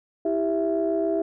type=tone cluster; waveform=sine; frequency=327.4 / 394.7 / 660 Hz; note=E4 / G4 / E5; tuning=-12 / +12 / +2 cents; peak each=-25 dBFS; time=0.25-1.22 s; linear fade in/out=5 ms; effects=tanh soft clip ceiling -13 dBFS